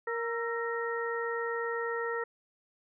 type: harmonic tone with a mistuned harmonic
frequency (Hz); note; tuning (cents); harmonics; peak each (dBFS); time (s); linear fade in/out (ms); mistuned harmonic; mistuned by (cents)
466.2; A#4; 0; 1 / 2 / 3 / 4; -33 / -40 / -38 / -37; 0.07-2.24; 5; 3; -69
effects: none